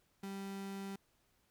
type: tone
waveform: 35% pulse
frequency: 196 Hz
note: G3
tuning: in tune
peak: -40 dBFS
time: 0.23-0.96 s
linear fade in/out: 5 ms
effects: pink hiss -75 dBFS RMS until 1.5 s